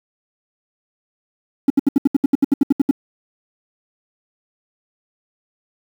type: tone bursts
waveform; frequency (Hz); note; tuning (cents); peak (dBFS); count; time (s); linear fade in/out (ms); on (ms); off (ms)
triangle; 277.2; C#4; 0; -5; 14; 1.68-2.911; 5; 22; 71
effects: tanh soft clip ceiling -5 dBFS + 7-bit